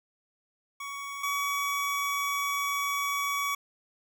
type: tone pair in turn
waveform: 25% pulse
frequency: 1122 / 1131.8 Hz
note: C#6 / C#6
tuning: +21 / +36 cents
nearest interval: unison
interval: 15 cents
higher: second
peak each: -32 / -24 dBFS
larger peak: second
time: 0.8-1.23 / 1.23-3.55 s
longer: second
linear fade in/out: 5 ms
effects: none